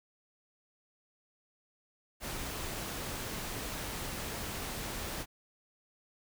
pink noise, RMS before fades -39 dBFS, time 2.2-5.26 s, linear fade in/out 50 ms, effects none

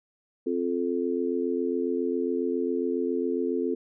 sine chord, F major, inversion second, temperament just, 261.9 / 349.2 / 436.5 Hz, C4 / F4 / A4, +2 / 0 / -14 cents, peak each -29 dBFS, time 0.46-3.75 s, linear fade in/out 10 ms, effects none

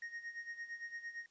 triangle tone with tremolo, 1864.7 Hz, A#6, in tune, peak -39 dBFS, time 0.02-1.26 s, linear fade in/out 2 ms, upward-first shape sine, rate 8.8 Hz, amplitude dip 75%, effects white hiss -73 dBFS RMS until 1.3 s + resampled to 16000 Hz

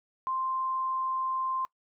sine tone, 1046.5 Hz, C6, in tune, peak -28 dBFS, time 0.27-1.65 s, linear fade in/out 0 ms, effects noise-tail reverb RT60 0.1 s tail -22 dB re dry

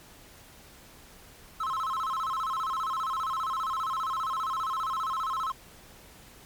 triangle tone with vibrato, 1174.7 Hz, D6, in tune, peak -26 dBFS, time 1.6-5.52 s, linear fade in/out 5 ms, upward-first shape square, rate 15 Hz, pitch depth 180 cents each way, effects pink hiss -52 dBFS RMS until 6.45 s + MP3 96 kbps

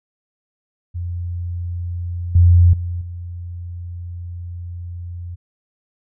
sine tone with level steps, 87.31 Hz, F2, in tune, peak -22 / -7 / -21 / -27 dBFS, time 0.94-5.36 s, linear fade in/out 20 ms, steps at 2.35 / 2.73 / 3.01 s, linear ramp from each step 5 ms, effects none

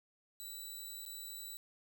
10% pulse tone with dropouts, 3951 Hz, B7, in tune, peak -37 dBFS, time 0.4-1.57 s, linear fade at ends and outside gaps 0 ms, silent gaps 1.052-1.062 s, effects none

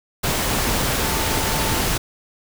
sine tone in noise, 890 Hz, A5, 20 cents sharp, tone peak -30 dBFS, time 1-1.81 s, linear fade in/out 10 ms, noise pink, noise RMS -21 dBFS, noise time 0.23-1.98 s, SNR -12 dB, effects none

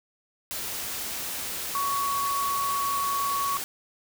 sine tone in noise, 1118 Hz, C#6, 14 cents sharp, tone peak -25 dBFS, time 1.75-3.57 s, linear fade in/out 0 ms, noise white, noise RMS -33 dBFS, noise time 0.51-3.64 s, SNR +5 dB, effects none

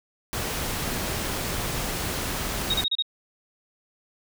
pink noise, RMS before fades -29 dBFS, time 0.33-2.84 s, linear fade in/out 0 ms
sine tone bursts, 3761 Hz, A#7, 15 cents sharp, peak -21 dBFS, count 5, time 2.7-3.024 s, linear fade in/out 5 ms, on 40 ms, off 31 ms
effects none

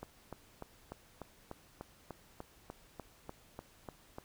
click train, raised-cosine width 1 ms, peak -29 dBFS, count 15, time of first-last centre 0.03-4.184 s, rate 3.37 Hz, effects pink hiss -63 dBFS RMS until 4.24 s

